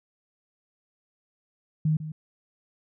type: tone with echo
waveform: sine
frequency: 155.4 Hz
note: D#3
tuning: 2 cents flat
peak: -20 dBFS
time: 1.85-1.97 s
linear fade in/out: 5 ms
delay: 150 ms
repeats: 1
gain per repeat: -12 dB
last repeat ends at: 2.12 s
effects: none